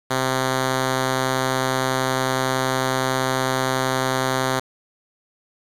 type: tone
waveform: 5% pulse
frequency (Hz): 130.81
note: C3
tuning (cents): 0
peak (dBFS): -8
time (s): 0.1-4.6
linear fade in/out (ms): 10
effects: low-pass 12000 Hz 12 dB/octave + 7-bit